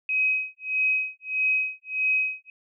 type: tone with tremolo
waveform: sine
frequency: 2533 Hz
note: D#7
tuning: 30 cents sharp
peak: -19 dBFS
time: 0.09-2.5 s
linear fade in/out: 2 ms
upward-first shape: sine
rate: 1.6 Hz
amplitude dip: 100%
effects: none